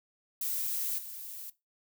violet noise with level steps, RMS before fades -33 / -43 dBFS, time 0.41-1.5 s, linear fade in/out 5 ms, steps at 0.98 s, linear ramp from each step 5 ms, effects noise-tail reverb RT60 0.2 s tail -17 dB re dry

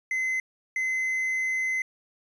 triangle tone pair in turn, 2050 / 2050 Hz, C7 / C7, -36 / -36 cents, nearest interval unison, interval 0 cents, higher neither, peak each -23 dBFS, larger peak neither, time 0.11-0.4 / 0.76-1.82 s, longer second, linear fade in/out 2 ms, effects resampled to 22050 Hz

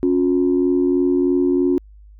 sine tone pair together, 275.7 / 358.8 Hz, C#4 / F4, -9 / +47 cents, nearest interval perfect fourth, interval 456 cents, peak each -16 dBFS, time 0.03-1.78 s, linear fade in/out 0 ms, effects tanh soft clip ceiling -7 dBFS + added 51 Hz sine -41 dBFS peak until 2.19 s

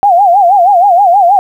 sine tone with vibrato, 750 Hz, F#5, 23 cents sharp, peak -3 dBFS, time 0.03-1.39 s, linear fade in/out 0 ms, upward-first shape sine, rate 6.3 Hz, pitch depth 170 cents each way, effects 7-bit

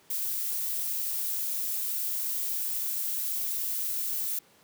violet noise, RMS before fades -31 dBFS, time 0.1-4.39 s, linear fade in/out 5 ms, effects pink hiss -60 dBFS RMS until 4.63 s + high-pass 150 Hz 12 dB/octave

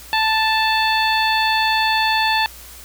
harmonic tone, 880 Hz, A5, in tune, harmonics 1 / 2 / 3 / 4 / 5, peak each -18 / -21 / -23 / -24 / -25 dBFS, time 0.13-2.46 s, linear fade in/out 0 ms, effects added 60 Hz sine -43 dBFS peak until 2.84 s + white hiss -40 dBFS RMS until 2.84 s

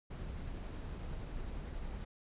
brown noise with tremolo, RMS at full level -41 dBFS, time 0.1-2.05 s, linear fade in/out 10 ms, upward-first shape triangle, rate 11 Hz, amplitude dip 25%, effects resampled to 8000 Hz

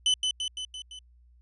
40% pulse tone with echo, 3018 Hz, F#7, 34 cents sharp, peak -20 dBFS, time 0.06-0.14 s, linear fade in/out 2 ms, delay 170 ms, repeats 5, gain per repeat -4 dB, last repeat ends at 0.99 s, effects added 60 Hz sine -55 dBFS peak until 1.41 s + resampled to 24000 Hz

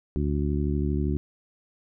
harmonic tone, 72.6 Hz, D2, 19 cents flat, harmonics 1 / 2 / 3 / 4 / 5, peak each -26 / -29 / -31 / -32 / -33 dBFS, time 0.16-1.17 s, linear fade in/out 0 ms, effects none

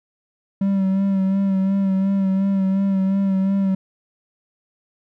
triangle tone with vibrato, 193.7 Hz, G3, 20 cents flat, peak -14 dBFS, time 0.61-3.75 s, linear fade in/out 5 ms, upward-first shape sine, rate 2.8 Hz, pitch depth 32 cents each way, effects none

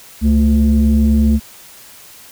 sine tone pair together, 69.3 / 220 Hz, C#2 / A3, 0 / 0 cents, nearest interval octave + minor sixth, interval 2000 cents, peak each -10 dBFS, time 0.21-1.4 s, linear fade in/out 50 ms, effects tanh soft clip ceiling -5 dBFS + white hiss -40 dBFS RMS until 2.31 s

